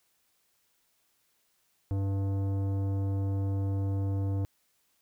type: tone with tanh clipping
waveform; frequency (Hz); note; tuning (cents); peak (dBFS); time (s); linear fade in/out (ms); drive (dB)
triangle; 98; G2; 0; -29; 1.91-4.45; 0; 18
effects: white hiss -72 dBFS RMS until 5.01 s